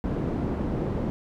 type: low-pass noise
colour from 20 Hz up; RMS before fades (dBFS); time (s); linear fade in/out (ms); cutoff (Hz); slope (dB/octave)
white; -28; 0.04-1.1; 0; 320; 12
effects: none